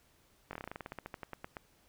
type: slowing click train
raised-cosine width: 0.5 ms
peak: -26 dBFS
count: 19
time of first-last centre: 0.51-1.568 s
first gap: 21 ms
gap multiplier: 1.11
effects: pink hiss -68 dBFS RMS until 1.88 s